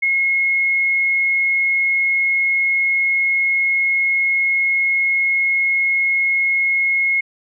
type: tone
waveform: sine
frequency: 2165 Hz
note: C#7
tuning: 41 cents flat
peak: -14 dBFS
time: 0.02-7.21 s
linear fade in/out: 10 ms
effects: none